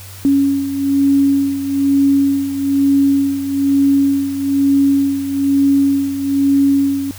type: beating tone pair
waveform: sine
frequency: 277.2 / 278.3 Hz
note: C#4 / C#4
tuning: 0 / +7 cents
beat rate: 1.1 Hz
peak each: -12 / -18 dBFS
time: 0.25-7.11 s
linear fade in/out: 0 ms
effects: added 95 Hz sine -34 dBFS peak until 7.18 s + white hiss -37 dBFS RMS until 7.18 s